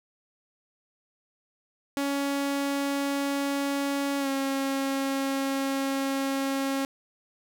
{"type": "tone with pitch glide", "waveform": "sawtooth", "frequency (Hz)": [280, 272.2], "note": ["C#4", "C#4"], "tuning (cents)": [18, -31], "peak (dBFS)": -22, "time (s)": [1.97, 6.85], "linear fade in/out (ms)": 0, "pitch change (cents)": -49, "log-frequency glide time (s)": [4.19, 4.28], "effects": []}